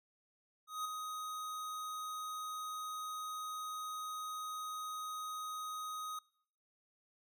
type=tone with ADSR envelope; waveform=square; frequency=1253 Hz; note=D#6; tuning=12 cents sharp; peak=-36 dBFS; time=0.67-6.19 s; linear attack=180 ms; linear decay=7 ms; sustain=-5 dB; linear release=4 ms; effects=noise-tail reverb RT60 0.7 s tail -25 dB re dry